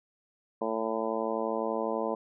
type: harmonic tone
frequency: 111.8 Hz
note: A2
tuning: 28 cents sharp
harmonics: 2 / 3 / 4 / 5 / 6 / 7 / 8 / 9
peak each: -37 / -37 / -34 / -34 / -37 / -40 / -39 / -38 dBFS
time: 0.61-2.15 s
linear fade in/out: 5 ms
effects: none